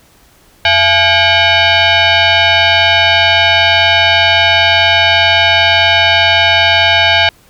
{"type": "tone with frequency modulation", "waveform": "sine", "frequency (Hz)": 676, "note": "E5", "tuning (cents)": 43, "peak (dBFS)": -6, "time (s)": [0.65, 7.29], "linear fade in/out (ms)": 2, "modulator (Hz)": 765, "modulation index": 4.2, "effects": ["pink hiss -47 dBFS RMS until 7.49 s"]}